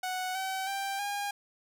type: tone with pitch steps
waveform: sawtooth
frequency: 740 / 763 / 786.7 / 811.2 Hz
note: F#5 / G5 / G5 / G#5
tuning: 0 / -47 / +6 / -41 cents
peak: -28 dBFS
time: 0.03-1.31 s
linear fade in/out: 5 ms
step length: 320 ms
effects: none